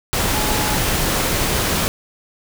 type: tone in noise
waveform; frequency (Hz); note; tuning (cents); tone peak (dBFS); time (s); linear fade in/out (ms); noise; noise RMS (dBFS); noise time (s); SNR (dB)
sine; 850; G#5; +40; -27; 0.34-0.77; 0; pink; -19; 0.13-1.88; -11
effects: none